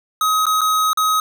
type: tone with dropouts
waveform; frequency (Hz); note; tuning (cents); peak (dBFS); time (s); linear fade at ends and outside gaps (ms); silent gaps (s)
square; 1266; D#6; +30; -15; 0.21-1.2; 2; 0.456-0.466 / 0.609-0.615 / 0.932-0.973
effects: none